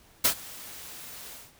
white noise with ADSR envelope, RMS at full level -20 dBFS, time 0.24-1.53 s, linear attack 10 ms, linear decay 90 ms, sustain -23 dB, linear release 210 ms, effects pink hiss -58 dBFS RMS until 1.59 s

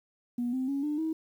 sine tone with pitch steps, 241.9 / 259.3 / 277.9 / 297.8 / 319.2 Hz, B3 / C4 / C#4 / D4 / D#4, -36 / -15 / +4 / +24 / +44 cents, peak -27 dBFS, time 0.38-1.13 s, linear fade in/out 5 ms, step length 150 ms, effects tanh soft clip ceiling -23 dBFS + 10-bit

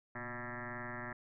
sine tone with frequency modulation, 981 Hz, B5, 12 cents flat, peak -40 dBFS, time 0.15-1.13 s, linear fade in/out 5 ms, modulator 124 Hz, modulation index 7.7, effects none

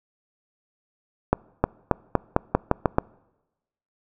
accelerating click train, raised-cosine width 1 ms, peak -3 dBFS, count 9, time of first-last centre 1.33-2.984 s, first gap 310 ms, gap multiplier 0.88, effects noise-tail reverb RT60 1.0 s tail -25 dB re dry

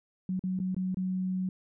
sine tone with dropouts, 185.8 Hz, F#3, 7 cents sharp, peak -28 dBFS, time 0.29-1.49 s, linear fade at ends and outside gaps 2 ms, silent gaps 0.394-0.438 / 0.591-0.6 / 0.746-0.765 / 0.945-0.97 s, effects none

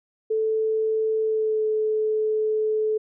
sine tone with pitch glide, 438.9 to 432.4 Hz, A4 to A4, -4 to -30 cents, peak -20 dBFS, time 0.3-2.98 s, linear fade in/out 10 ms, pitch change -26 cents, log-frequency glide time 1.22-1.66 s, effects none

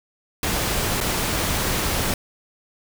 pink noise with dropouts, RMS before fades -23 dBFS, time 0.43-2.14 s, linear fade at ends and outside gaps 2 ms, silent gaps 1.004-1.01 s, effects none

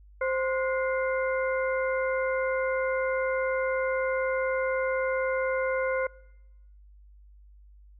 harmonic tone with a mistuned harmonic, 523 Hz, C5, 1 cent flat, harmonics 1 / 2 / 3 / 4, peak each -26 / -35 / -33 / -35 dBFS, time 0.21-6.07 s, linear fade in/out 5 ms, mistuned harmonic 3, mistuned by -140 cents, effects noise-tail reverb RT60 1.0 s tail -25 dB re dry + added 50 Hz sine -50 dBFS peak until 7.99 s

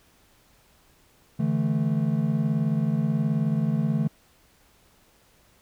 triangle tone cluster, 144.7 / 163.4 / 218.3 Hz, D3 / E3 / A3, -25 / -15 / -13 cents, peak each -24 dBFS, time 1.39-4.08 s, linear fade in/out 10 ms, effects pink hiss -60 dBFS RMS until 5.61 s

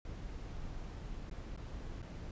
brown noise with dropouts, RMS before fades -44 dBFS, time 0.05-2.31 s, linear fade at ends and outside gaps 2 ms, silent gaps 1.298-1.311 / 1.564-1.574 / 2.019-2.026 s, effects resampled to 16000 Hz

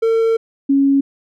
triangle / sine tone pair in turn, 452.5 / 276.1 Hz, A4 / C#4, +48 / -7 cents, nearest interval major sixth, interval 855 cents, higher first, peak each -10 dBFS, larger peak neither, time 0.02-0.37 / 0.69-1.01 s, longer first, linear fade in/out 10 ms, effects none

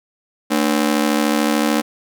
sawtooth ring-modulated tone, 261.9 Hz, C4, 2 cents sharp, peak -8 dBFS, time 0.5-1.82 s, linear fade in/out 20 ms, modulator 36.8 Hz, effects none

